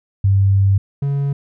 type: tone pair in turn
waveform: sine / triangle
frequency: 98 / 140.41 Hz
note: G2 / C#3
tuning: 0 / +23 cents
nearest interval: tritone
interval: 623 cents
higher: second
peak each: -10 / -14 dBFS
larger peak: first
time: 0.24-0.78 / 1.02-1.33 s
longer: first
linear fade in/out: 5 ms
effects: none